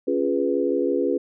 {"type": "chord", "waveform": "sine", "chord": "C# dominant seventh", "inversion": "none", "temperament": "equal", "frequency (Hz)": [277.2, 349.2, 415.3, 493.9], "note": ["C#4", "E#4", "G#4", "B4"], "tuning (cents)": [0, 0, 0, 0], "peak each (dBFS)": -25, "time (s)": [0.07, 1.18], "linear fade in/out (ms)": 10, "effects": []}